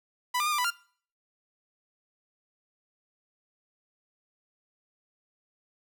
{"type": "tone with pitch steps", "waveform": "sawtooth", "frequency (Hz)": [991, 1198, 1221, 1186, 990, 1395], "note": ["B5", "D6", "D#6", "D6", "B5", "F6"], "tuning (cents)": [6, 34, -33, 17, 4, -2], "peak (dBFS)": -22, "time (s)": [0.34, 0.706], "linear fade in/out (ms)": 10, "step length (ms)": 61, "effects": ["noise-tail reverb RT60 0.5 s tail -22 dB re dry"]}